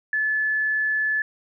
sine tone, 1729 Hz, A6, 31 cents flat, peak -20 dBFS, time 0.13-1.22 s, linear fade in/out 2 ms, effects none

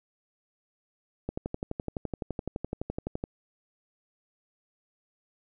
click train, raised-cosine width 2 ms, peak -18 dBFS, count 24, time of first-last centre 1.29-3.239 s, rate 11.8 Hz, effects none

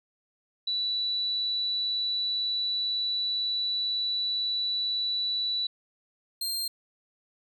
sine / sawtooth tone pair in turn, 3951 / 4186 Hz, B7 / C8, 0 / 0 cents, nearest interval minor second, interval 100 cents, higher second, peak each -26 dBFS, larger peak neither, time 0.67-5.67 / 6.41-6.68 s, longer first, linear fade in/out 5 ms, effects none

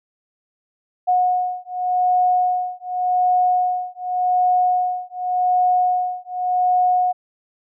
sine beating tone pair, 727 / 727.87 Hz, F#5 / F#5, -31 / -29 cents, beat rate 0.87 Hz, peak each -19 / -19 dBFS, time 1.07-7.13 s, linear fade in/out 20 ms, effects none

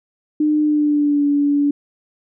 sine tone with pitch glide, 302.4 to 287.4 Hz, D#4 to D4, -49 to -37 cents, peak -13 dBFS, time 0.4-1.71 s, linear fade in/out 5 ms, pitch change -88 cents, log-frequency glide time 0.61-1.25 s, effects none

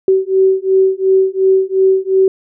sine beating tone pair, 380 / 382.8 Hz, F#4 / G4, +46 / -41 cents, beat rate 2.8 Hz, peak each -12 dBFS, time 0.08-2.28 s, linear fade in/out 2 ms, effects none

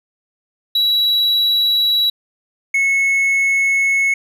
triangle tone pair in turn, 3907 / 2193 Hz, B7 / C#7, -19 / -19 cents, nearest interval minor seventh, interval 1000 cents, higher first, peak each -11 dBFS, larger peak neither, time 0.75-2.1 / 2.74-4.14 s, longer second, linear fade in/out 5 ms, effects none

